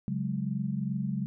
sine chord, C# suspended fourth, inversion none, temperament equal, 138.59 / 185 / 207.7 Hz, C#3 / F#3 / G#3, 0 / 0 / 0 cents, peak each -33 dBFS, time 0.08-1.26 s, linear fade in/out 0 ms, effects none

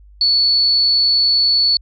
sine tone, 4435 Hz, C#8, in tune, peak -11 dBFS, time 0.21-1.77 s, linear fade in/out 2 ms, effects added 50 Hz sine -41 dBFS peak until 1.81 s

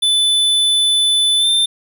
square tone with pitch glide, 3500 to 3574 Hz, A7 to A7, -10 to +26 cents, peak -12 dBFS, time 0.02-1.66 s, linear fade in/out 10 ms, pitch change +36 cents, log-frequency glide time 1.38-1.47 s, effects none

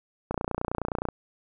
click train, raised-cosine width 1 ms, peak -14 dBFS, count 24, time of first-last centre 0.31-1.087 s, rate 29.6 Hz, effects none

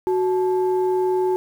sine tone pair together, 370 / 870.4 Hz, F#4 / A5, 0 / -19 cents, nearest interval octave + minor third, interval 1481 cents, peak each -17 / -25 dBFS, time 0.07-1.36 s, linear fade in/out 0 ms, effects tanh soft clip ceiling -11 dBFS + 8-bit

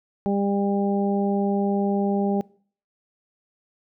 harmonic tone, 199.9 Hz, G3, 34 cents sharp, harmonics 1 / 2 / 3 / 4, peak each -22 / -26 / -31 / -30 dBFS, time 0.26-2.41 s, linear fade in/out 0 ms, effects noise-tail reverb RT60 0.5 s tail -23 dB re dry

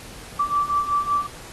sine beating tone pair, 1160 / 1165.3 Hz, D6 / D6, -22 / -14 cents, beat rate 5.3 Hz, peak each -24 / -21 dBFS, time 0.39-1.27 s, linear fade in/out 10 ms, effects pink hiss -41 dBFS RMS until 1.52 s + AAC 32 kbps

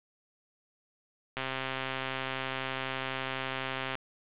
click train, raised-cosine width 0.3 ms, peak -17 dBFS, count 342, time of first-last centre 1.37-3.953 s, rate 132 Hz, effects resampled to 8000 Hz + 8-bit

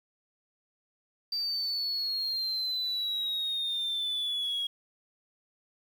sine exponential sweep, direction down, 4672 to 3297 Hz, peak -27 dBFS, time 1.32-4.67 s, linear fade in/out 5 ms, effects tanh soft clip ceiling -27 dBFS + 9-bit

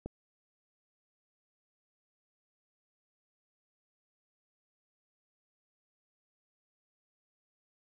click, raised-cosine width 2 ms, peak -25 dBFS, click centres 0.06 s, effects none

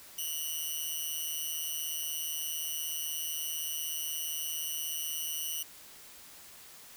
5% pulse tone with amplitude modulation, 2944 Hz, F#7, 9 cents flat, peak -22 dBFS, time 0.18-5.63 s, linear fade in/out 5 ms, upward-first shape sine, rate 157 Hz, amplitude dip 70%, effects white hiss -52 dBFS RMS until 6.96 s

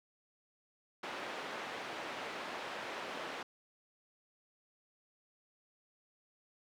pink band-pass noise, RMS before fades -43 dBFS, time 1.03-3.43 s, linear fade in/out 5 ms, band 420 to 2900 Hz, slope 12 dB/octave, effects none

